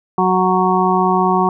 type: harmonic tone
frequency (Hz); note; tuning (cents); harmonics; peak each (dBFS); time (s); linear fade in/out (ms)
185; F#3; 0; 1 / 2 / 4 / 5 / 6; -18 / -18 / -18 / -18 / -18; 0.18-1.49; 2
effects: none